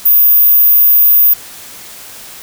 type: tone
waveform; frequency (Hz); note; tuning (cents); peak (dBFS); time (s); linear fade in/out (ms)
sine; 14917; A#9; 0; -4; 0.05-1.34; 10
effects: white hiss -32 dBFS RMS until 2.42 s